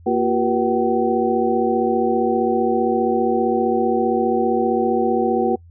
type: tone cluster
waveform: sine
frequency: 232.7 / 348.8 / 384 / 482.3 / 761 Hz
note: A#3 / F4 / G4 / B4 / F#5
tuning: -3 / -2 / -36 / -41 / +48 cents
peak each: -22 dBFS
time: 0.06-5.56 s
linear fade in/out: 10 ms
effects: noise-tail reverb RT60 0.1 s tail -24 dB re dry + added 85 Hz sine -42 dBFS peak until 5.7 s